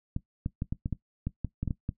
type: clicks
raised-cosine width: 5 ms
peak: -18 dBFS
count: 12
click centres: 0.164 / 0.461 / 0.621 / 0.725 / 0.859 / 0.927 / 1.27 / 1.447 / 1.63 / 1.677 / 1.708 / 1.891 s
effects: noise-tail reverb RT60 0.1 s tail -17 dB re dry